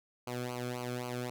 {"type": "tone with flanger", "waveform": "sawtooth", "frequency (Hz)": 123.47, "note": "B2", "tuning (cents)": 0, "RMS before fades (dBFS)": -38, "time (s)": [0.27, 1.3], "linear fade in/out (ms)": 5, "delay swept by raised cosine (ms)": [0.55, 1.08], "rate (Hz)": 3.8, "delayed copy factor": -0.9, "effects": []}